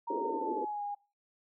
sine tone with pitch glide, 934 to 817.8 Hz, A#5 to G#5, +3 to -27 cents, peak -34 dBFS, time 0.07-0.95 s, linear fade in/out 10 ms, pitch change -230 cents, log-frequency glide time 0.18-0.83 s
white band-pass noise, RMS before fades -36 dBFS, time 0.1-0.65 s, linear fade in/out 5 ms, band 280 to 490 Hz, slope 48 dB/octave
effects noise-tail reverb RT60 0.3 s tail -21 dB re dry

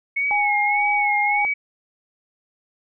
sine tone with vibrato, 2200 Hz, C#7, 14 cents flat, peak -19 dBFS, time 0.16-1.54 s, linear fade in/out 10 ms, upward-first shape sine, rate 1.7 Hz, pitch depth 59 cents each way
sine tone, 825 Hz, G#5, 12 cents flat, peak -20 dBFS, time 0.31-1.45 s, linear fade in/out 0 ms
effects none

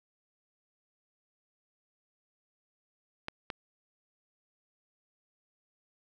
clicks, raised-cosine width 0.3 ms, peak -19 dBFS, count 2, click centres 3.284 / 3.502 s, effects none

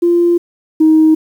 sine tone pair in turn, 345.4 / 314.7 Hz, F4 / D#4, -19 / +20 cents, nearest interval major second, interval 161 cents, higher first, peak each -7 / -4 dBFS, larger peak second, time 0.02-0.38 / 0.8-1.15 s, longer first, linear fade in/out 10 ms, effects tanh soft clip ceiling -1 dBFS + 7-bit

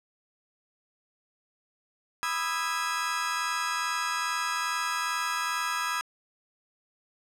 35% pulse chord, E major seventh, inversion second, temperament just, 988.9 / 1236.1 / 1318.5 / 1648.1 Hz, B5 / D#6 / E6 / G#6, +2 / -12 / 0 / -14 cents, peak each -32 dBFS, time 2.23-6.01 s, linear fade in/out 0 ms, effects low-pass 11000 Hz 12 dB/octave

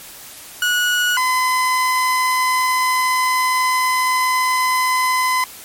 30% pulse tone pair in turn, 1461 / 1017.6 Hz, F#6 / C6, -22 / -48 cents, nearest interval tritone, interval 626 cents, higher first, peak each -12 dBFS, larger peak neither, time 0.62-1.17 / 1.17-5.44 s, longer second, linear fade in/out 2 ms, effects white hiss -37 dBFS RMS until 5.64 s + MP3 64 kbps

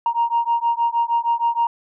sine beating tone pair, 932.3 / 938.7 Hz, A#5 / A#5, 0 / +12 cents, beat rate 6.4 Hz, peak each -19 dBFS, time 0.06-1.67 s, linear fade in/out 2 ms, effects tanh soft clip ceiling -11 dBFS

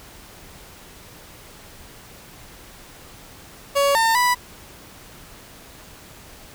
30% pulse tone with pitch steps, 562 / 905 / 986 Hz, C#5 / A5 / B5, +24 / +48 / -3 cents, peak -13 dBFS, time 3.75-4.35 s, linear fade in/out 20 ms, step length 200 ms, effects pink hiss -44 dBFS RMS until 6.54 s

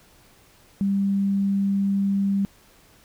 sine tone, 197.6 Hz, G3, 14 cents sharp, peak -19 dBFS, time 0.81-2.45 s, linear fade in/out 0 ms, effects pink hiss -55 dBFS RMS until 3.04 s

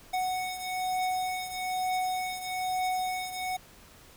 square beating tone pair, 740 / 741.1 Hz, F#5 / F#5, 0 / +3 cents, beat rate 1.1 Hz, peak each -31 / -36 dBFS, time 0.13-3.57 s, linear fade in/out 10 ms, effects pink hiss -54 dBFS RMS until 4.16 s

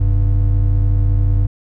triangle tone pair together, 43.54 / 98 Hz, F1 / G2, -5 / 0 cents, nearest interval octave + major second, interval 1405 cents, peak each -12 dBFS, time 0-1.47 s, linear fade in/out 10 ms, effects none

